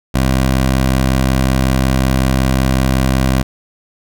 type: tone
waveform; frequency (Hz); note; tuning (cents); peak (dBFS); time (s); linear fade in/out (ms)
15% pulse; 65.41; C2; 0; -5; 0.14-3.43; 10
effects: none